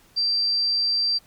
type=tone; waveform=sine; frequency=4699 Hz; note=D8; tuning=in tune; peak=-19 dBFS; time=0.16-1.19 s; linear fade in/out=20 ms; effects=pink hiss -56 dBFS RMS until 1.26 s + MP3 96 kbps